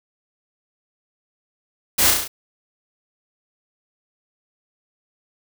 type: noise with echo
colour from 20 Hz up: white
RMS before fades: -17 dBFS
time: 1.98-2.11 s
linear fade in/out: 10 ms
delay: 34 ms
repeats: 5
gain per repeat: -3 dB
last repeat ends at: 2.28 s
effects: none